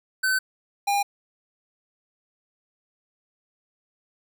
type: tone pair in turn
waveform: square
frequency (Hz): 1524 / 807.3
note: G6 / G#5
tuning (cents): -49 / -49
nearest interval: major seventh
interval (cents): 1100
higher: first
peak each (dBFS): -21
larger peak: neither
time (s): 0.23-0.39 / 0.87-1.03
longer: neither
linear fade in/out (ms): 10
effects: none